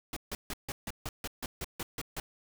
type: noise bursts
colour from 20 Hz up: pink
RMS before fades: -37 dBFS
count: 12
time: 0.13-2.2 s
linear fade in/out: 2 ms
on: 35 ms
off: 150 ms
effects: none